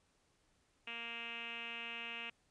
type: tone with low-pass filter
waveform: 5% pulse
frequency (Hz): 233.1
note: A#3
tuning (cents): 0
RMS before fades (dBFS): -45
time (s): 0.87-2.3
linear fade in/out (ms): 5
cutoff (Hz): 2700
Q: 8
effects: pink hiss -75 dBFS RMS until 2.5 s + resampled to 22050 Hz